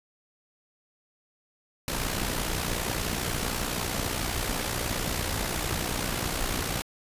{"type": "noise with amplitude modulation", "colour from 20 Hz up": "pink", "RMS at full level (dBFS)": -27, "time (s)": [1.88, 6.82], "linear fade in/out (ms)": 0, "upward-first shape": "sine", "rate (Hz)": 60.1, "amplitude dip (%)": 60, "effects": ["resampled to 32000 Hz"]}